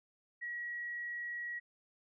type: tone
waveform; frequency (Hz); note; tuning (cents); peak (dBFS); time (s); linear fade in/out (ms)
sine; 1914; A#6; +45; -38; 0.41-1.6; 20
effects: none